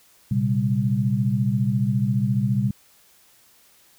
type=tone cluster; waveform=sine; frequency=118.3 / 132.8 / 198.8 Hz; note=A#2 / C3 / G3; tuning=+26 / +26 / +25 cents; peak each=-23 dBFS; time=0.31-2.71 s; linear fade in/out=5 ms; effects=white hiss -56 dBFS RMS until 3.98 s